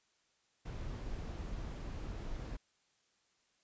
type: noise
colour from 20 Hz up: brown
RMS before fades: -42 dBFS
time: 0.65-2.57 s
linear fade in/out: 10 ms
effects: white hiss -75 dBFS RMS until 3.63 s + resampled to 16000 Hz